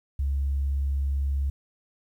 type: tone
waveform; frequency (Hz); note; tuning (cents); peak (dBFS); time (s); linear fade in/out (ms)
sine; 69.3; C#2; 0; -22; 0.19-1.5; 5
effects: tanh soft clip ceiling -19 dBFS + 10-bit